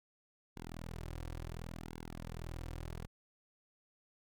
sawtooth tone with flanger, 41.2 Hz, E1, in tune, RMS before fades -45 dBFS, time 0.56-3.07 s, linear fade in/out 10 ms, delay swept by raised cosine 1.6 to 4.8 ms, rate 0.71 Hz, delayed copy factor -0.85, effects none

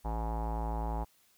square tone with low-pass filter, 55.8 Hz, A1, 25 cents sharp, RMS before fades -34 dBFS, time 0.04-1.05 s, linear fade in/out 20 ms, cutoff 870 Hz, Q 6.9, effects white hiss -67 dBFS RMS until 1.37 s

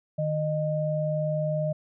sine tone pair together, 153.75 / 615 Hz, D#3 / D#5, -20 / -20 cents, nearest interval 2 octaves, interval 2400 cents, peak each -27 dBFS, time 0.18-1.73 s, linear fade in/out 10 ms, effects none

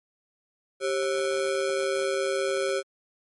square ring-modulated tone, 466.2 Hz, A#4, in tune, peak -22 dBFS, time 0.8-2.83 s, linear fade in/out 50 ms, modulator 74.9 Hz, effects MP3 48 kbps

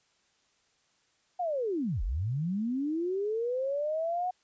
sine linear two-way sweep, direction down then up, 740 to 36.49 to 740 Hz, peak -28 dBFS, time 1.39-4.31 s, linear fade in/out 10 ms, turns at 2.03 s, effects white hiss -70 dBFS RMS until 4.43 s + resampled to 16000 Hz

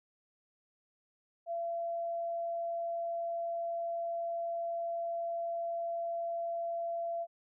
sine tone, 678 Hz, E5, 49 cents sharp, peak -33 dBFS, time 1.46-7.27 s, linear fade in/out 50 ms, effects none

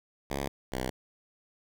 5% pulse tone pair in turn, 69.5 / 63.9 Hz, C#2 / C2, +5 / -40 cents, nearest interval minor second, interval 145 cents, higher first, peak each -20 dBFS, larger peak neither, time 0.3-0.48 / 0.72-0.9 s, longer neither, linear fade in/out 5 ms, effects none

